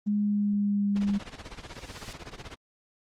sine tone with pitch glide, 206.9 to 201.7 Hz, G#3 to G3, -6 to +50 cents, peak -23 dBFS, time 0.06-1.19 s, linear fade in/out 20 ms, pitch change -44 cents, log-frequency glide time 0.19-0.94 s
blue noise with exponential growth, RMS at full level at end -34 dBFS, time 0.88-2.13 s, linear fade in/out 2 ms, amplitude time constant 270 ms
pink noise with tremolo, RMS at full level -39 dBFS, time 0.95-2.56 s, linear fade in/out 20 ms, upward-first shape sine, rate 16 Hz, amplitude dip 85%
effects low-pass 5000 Hz 12 dB/octave + Opus 24 kbps

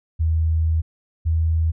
sine tone pair in turn, 80.4 / 80.96 Hz, E2 / E2, -43 / -31 cents, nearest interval unison, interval 12 cents, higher second, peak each -16 dBFS, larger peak neither, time 0.19-0.82 / 1.25-1.72 s, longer first, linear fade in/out 20 ms, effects none

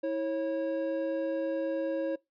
triangle tone pair together, 324.7 / 546 Hz, E4 / C#5, -26 / -26 cents, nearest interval major sixth, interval 900 cents, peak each -31 / -28 dBFS, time 0.03-2.16 s, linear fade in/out 10 ms, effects noise-tail reverb RT60 0.2 s tail -24 dB re dry + resampled to 11025 Hz

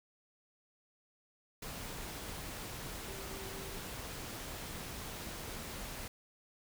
sine tone in noise, 388.2 Hz, G4, 17 cents flat, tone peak -49 dBFS, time 3.08-3.77 s, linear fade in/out 5 ms, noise pink, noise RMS -44 dBFS, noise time 1.62-6.08 s, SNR -8 dB, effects none

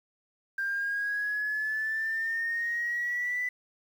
sine exponential sweep, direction up, 1586 to 1993 Hz, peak -27 dBFS, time 0.58-3.49 s, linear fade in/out 5 ms, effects tanh soft clip ceiling -23 dBFS + 9-bit

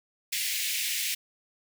pink high-pass noise, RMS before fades -30 dBFS, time 0.32-1.15 s, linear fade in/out 10 ms, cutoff 2000 Hz, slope 48 dB/octave, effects none

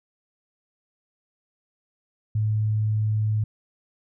sine tone, 107.6 Hz, A2, 38 cents flat, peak -20 dBFS, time 2.35-3.44 s, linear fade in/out 5 ms, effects none

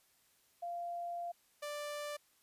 sine / sawtooth tone pair in turn, 693 / 588.6 Hz, F5 / D5, -14 / +4 cents, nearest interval minor third, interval 282 cents, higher first, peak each -38 / -36 dBFS, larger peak second, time 0.62-1.32 / 1.62-2.17 s, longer first, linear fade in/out 10 ms, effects white hiss -71 dBFS RMS until 2.42 s + resampled to 32000 Hz

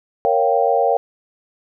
sine chord, G half-diminished seventh, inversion first, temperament equal, 466.2 / 554.4 / 698.5 / 784 Hz, Bb4 / Db5 / F5 / G5, 0 / 0 / 0 / 0 cents, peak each -19 dBFS, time 0.25-0.97 s, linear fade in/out 0 ms, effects none

